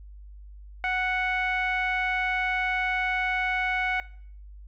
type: tone with low-pass filter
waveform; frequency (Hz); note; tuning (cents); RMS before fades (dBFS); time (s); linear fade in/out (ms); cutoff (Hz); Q
sawtooth; 740; F#5; 0; -27; 0.84-4; 0; 2100; 4.6
effects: noise-tail reverb RT60 0.6 s tail -21 dB re dry + added 50 Hz sine -42 dBFS peak until 4.67 s